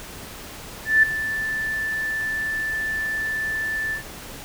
sine tone with ADSR envelope, 1760 Hz, A6, in tune, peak -10 dBFS, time 0.85-4.03 s, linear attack 180 ms, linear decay 8 ms, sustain -13 dB, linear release 100 ms, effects pink hiss -38 dBFS RMS until 4.44 s

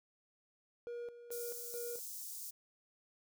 triangle tone with tremolo, 476.6 Hz, A#4, 38 cents sharp, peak -39 dBFS, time 0.87-1.99 s, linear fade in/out 0 ms, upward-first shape square, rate 2.3 Hz, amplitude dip 70%
white high-pass noise, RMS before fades -46 dBFS, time 1.31-2.51 s, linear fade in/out 10 ms, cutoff 5400 Hz, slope 24 dB/octave
effects none

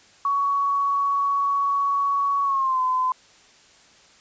sine tone with pitch glide, 1121 to 1022 Hz, C#6 to C6, +19 to -41 cents, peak -19 dBFS, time 0.25-3.12 s, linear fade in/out 2 ms, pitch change -160 cents, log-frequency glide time 2.44-2.81 s, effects white hiss -53 dBFS RMS until 4.2 s + resampled to 16000 Hz

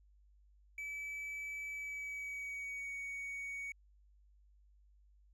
triangle tone with pitch glide, 2300 to 2240 Hz, D7 to C#7, -37 to +18 cents, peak -39 dBFS, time 0.78-3.72 s, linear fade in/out 2 ms, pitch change -45 cents, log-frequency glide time 1.69-2.95 s, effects added 50 Hz sine -63 dBFS peak until 5.33 s

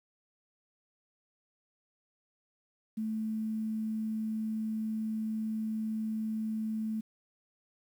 sine tone, 218.9 Hz, A3, 9 cents flat, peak -31 dBFS, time 2.97-7.01 s, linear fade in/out 10 ms, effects 10-bit

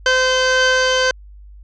sawtooth tone pair together, 515 / 1543.3 Hz, C5 / G6, -28 / -27 cents, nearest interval octave + perfect fifth, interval 1901 cents, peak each -12 dBFS, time 0.06-1.11 s, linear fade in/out 2 ms, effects added 50 Hz sine -37 dBFS peak until 1.63 s + resampled to 16000 Hz

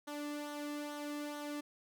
sawtooth tone with flanger, 293.7 Hz, D4, in tune, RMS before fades -42 dBFS, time 0.07-1.61 s, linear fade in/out 10 ms, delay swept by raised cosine 0.4 to 1.35 ms, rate 2.3 Hz, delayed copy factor -0.55, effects none

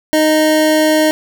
square tone pair together, 310 / 620 Hz, D#4 / D#5, -6 / -6 cents, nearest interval octave, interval 1200 cents, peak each -13 dBFS, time 0.13-1.11 s, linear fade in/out 0 ms, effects none

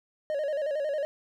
triangle tone with vibrato, 586 Hz, D5, 4 cents flat, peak -25 dBFS, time 0.3-1.05 s, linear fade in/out 0 ms, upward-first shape square, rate 11 Hz, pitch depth 84 cents each way, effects none

